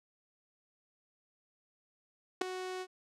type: tone with ADSR envelope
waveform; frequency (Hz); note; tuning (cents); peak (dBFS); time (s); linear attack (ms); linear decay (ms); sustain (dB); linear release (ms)
sawtooth; 370; F#4; 0; -20; 2.41-2.87; 7; 4; -14; 56
effects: low-pass 8000 Hz 12 dB/octave